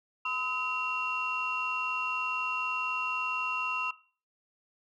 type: tone cluster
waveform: sine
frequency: 1015 / 1277 / 2742 Hz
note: B5 / D#6 / F7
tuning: +47 / +45 / -32 cents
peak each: -35 / -34 / -31 dBFS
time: 0.25-3.91 s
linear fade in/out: 5 ms
effects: noise-tail reverb RT60 0.4 s tail -17 dB re dry + tanh soft clip ceiling -22 dBFS